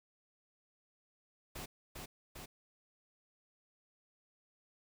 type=noise with echo; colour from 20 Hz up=pink; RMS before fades=-45 dBFS; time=1.55-1.66 s; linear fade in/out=10 ms; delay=400 ms; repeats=2; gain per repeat=-2 dB; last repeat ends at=2.46 s; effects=none